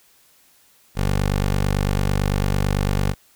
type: tone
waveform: 15% pulse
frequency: 48.97 Hz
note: G1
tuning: 1 cent flat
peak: -12 dBFS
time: 0.95-3.15 s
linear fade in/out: 50 ms
effects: white hiss -56 dBFS RMS until 3.35 s